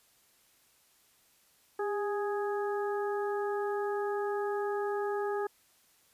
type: harmonic tone with a mistuned harmonic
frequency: 415.5 Hz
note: G#4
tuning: 1 cent sharp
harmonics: 1 / 2 / 3 / 4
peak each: -31 / -37 / -41 / -43 dBFS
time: 1.79-5.47 s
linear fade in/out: 5 ms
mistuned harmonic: 1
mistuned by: -43 cents
effects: white hiss -66 dBFS RMS until 6.13 s + resampled to 32000 Hz